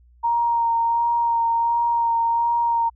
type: tone with vibrato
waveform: sine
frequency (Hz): 932.3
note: A#5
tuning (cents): 0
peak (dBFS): -17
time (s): 0.23-2.9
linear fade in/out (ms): 20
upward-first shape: sine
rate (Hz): 1.4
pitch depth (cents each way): 16
effects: added 60 Hz sine -50 dBFS peak until 2.95 s